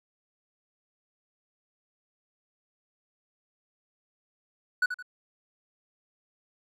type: tone with echo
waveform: triangle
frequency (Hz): 1480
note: F#6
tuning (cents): 0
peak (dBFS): -19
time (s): 4.82-4.86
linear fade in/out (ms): 5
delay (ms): 83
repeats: 2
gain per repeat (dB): -9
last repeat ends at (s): 5.026
effects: none